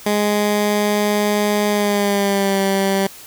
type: tone with pitch glide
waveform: 15% pulse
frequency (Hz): 207.7 to 194.91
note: G#3 to G3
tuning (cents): 0 to -10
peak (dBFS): -9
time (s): 0.06-3.07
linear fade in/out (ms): 5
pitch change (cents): -110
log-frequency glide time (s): 1.69-2.6
effects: white hiss -39 dBFS RMS until 3.26 s